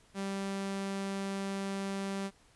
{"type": "tone", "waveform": "sawtooth", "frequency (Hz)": 195.9, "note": "G3", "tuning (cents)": -1, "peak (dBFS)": -30, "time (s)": [0.14, 2.31], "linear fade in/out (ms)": 50, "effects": ["pink hiss -64 dBFS RMS until 2.55 s", "resampled to 24000 Hz"]}